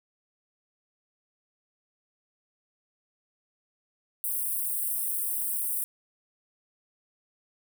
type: high-pass noise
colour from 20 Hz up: white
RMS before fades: -30 dBFS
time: 4.24-5.84 s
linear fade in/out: 0 ms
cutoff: 8500 Hz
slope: 96 dB/octave
effects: none